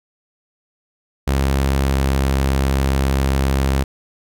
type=tone with pitch glide; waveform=sawtooth; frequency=67.9 to 67.43 Hz; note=C#2 to C#2; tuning=-35 to -47 cents; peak=-11 dBFS; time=1.27-3.84 s; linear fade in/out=10 ms; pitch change=-12 cents; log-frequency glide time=1.87-1.98 s; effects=none